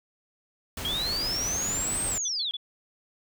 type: noise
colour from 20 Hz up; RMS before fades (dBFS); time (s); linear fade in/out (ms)
pink; -35; 0.77-2.18; 2
type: linear two-way sweep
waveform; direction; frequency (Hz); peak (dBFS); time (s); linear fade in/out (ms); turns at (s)
sine; up then down; 3199 to 8510 to 3199; -27; 0.85-2.51; 0; 2.05
type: tone bursts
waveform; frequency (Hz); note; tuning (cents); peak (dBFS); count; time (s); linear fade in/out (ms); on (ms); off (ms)
sine; 3441; A7; -39; -31; 3; 2.25-2.569; 5; 33; 110
effects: none